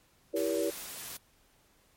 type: chord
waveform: sine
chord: E diminished seventh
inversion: none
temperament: just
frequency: 329.6 / 395.6 / 474.7 / 569.6 Hz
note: E4 / G4 / Bb4 / Db5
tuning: 0 / +16 / +31 / +47 cents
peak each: -33 / -34 / -33 / -33 dBFS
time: 0.33-0.71 s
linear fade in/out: 20 ms
type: noise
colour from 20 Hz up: white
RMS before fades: -42 dBFS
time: 0.36-1.17 s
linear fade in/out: 5 ms
effects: pink hiss -66 dBFS RMS until 1.96 s + MP3 64 kbps